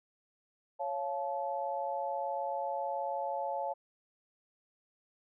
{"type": "chord", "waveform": "sine", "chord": "Db augmented", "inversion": "none", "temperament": "just", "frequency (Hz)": [554.4, 693, 866.2], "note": ["Db5", "F5", "A5"], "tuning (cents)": [0, -14, -27], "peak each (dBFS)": [-37, -38, -36], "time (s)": [0.79, 3.74], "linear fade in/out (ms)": 20, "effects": []}